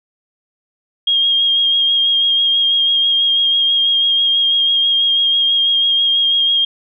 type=tone with vibrato; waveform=sine; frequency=3245 Hz; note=G#7; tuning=41 cents flat; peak=-11 dBFS; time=1.07-6.65 s; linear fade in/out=5 ms; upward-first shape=sine; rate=6.1 Hz; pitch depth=20 cents each way; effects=none